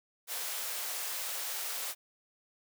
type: high-pass noise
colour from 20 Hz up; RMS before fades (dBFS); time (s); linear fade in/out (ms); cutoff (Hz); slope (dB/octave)
white; -37; 0.27-1.95; 50; 470; 24
effects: none

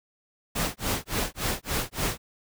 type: noise with tremolo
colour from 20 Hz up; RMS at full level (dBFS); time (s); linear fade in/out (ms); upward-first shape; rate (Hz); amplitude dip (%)
pink; -26; 0.55-2.18; 10; sine; 3.5; 100
effects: none

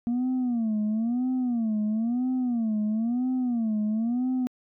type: tone with vibrato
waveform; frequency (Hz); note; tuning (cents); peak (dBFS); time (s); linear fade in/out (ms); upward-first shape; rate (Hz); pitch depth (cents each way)
sine; 233.1; A#3; 0; -21; 0.07-4.47; 0; sine; 1; 170
effects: tanh soft clip ceiling -22 dBFS

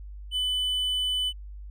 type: tone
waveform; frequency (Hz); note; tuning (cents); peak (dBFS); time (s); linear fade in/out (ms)
triangle; 3000; F#7; +23; -23; 0.31-1.33; 50
effects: added 50 Hz sine -38 dBFS peak until 1.7 s

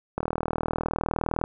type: click train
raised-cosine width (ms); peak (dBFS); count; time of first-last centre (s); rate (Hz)
1; -12; 51; 0.18-1.439; 39.7
effects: none

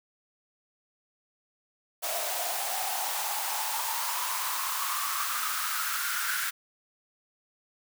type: noise with high-pass filter sweep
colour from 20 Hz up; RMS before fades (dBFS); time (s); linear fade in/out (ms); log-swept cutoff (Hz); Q
white; -31; 2.02-6.51; 20; 650 to 1500; 6.5
effects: none

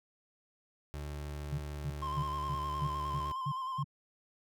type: tone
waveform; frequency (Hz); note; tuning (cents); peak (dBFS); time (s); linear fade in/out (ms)
30% pulse; 73.42; D2; 0; -36; 0.94-3.32; 0
type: tone bursts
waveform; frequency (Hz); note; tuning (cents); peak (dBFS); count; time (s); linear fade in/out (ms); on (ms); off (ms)
sine; 143.4; D3; -41; -32; 8; 1.52-3.844; 10; 63; 260
type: tone with vibrato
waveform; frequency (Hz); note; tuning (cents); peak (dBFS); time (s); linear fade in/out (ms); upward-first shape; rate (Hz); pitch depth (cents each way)
triangle; 1046.5; C6; 0; -33; 2.02-3.83; 5; square; 9.7; 33
effects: none

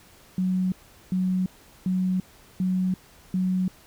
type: tone bursts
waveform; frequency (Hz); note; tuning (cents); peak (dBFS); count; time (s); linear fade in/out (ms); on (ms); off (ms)
sine; 185; F#3; 0; -21; 5; 0.38-3.68; 2; 340; 400
effects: pink hiss -53 dBFS RMS until 3.86 s

